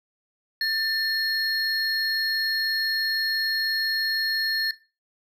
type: tone pair together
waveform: triangle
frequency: 1783 / 4286 Hz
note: A6 / C8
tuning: +22 / +41 cents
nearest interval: octave + minor third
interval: 1519 cents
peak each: -24 dBFS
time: 0.61-4.71 s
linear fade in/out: 2 ms
effects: noise-tail reverb RT60 0.3 s tail -17 dB re dry